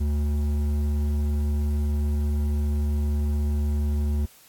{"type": "tone with hard clipping", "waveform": "triangle", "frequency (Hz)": 73.42, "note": "D2", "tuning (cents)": 0, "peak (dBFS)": -23, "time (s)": [0, 4.26], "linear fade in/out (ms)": 10, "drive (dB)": 12, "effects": ["white hiss -53 dBFS RMS until 4.48 s", "AAC 64 kbps"]}